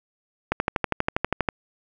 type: click train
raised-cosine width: 0.5 ms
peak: -6 dBFS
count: 13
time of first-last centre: 0.52-1.488 s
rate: 12.4 Hz
effects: none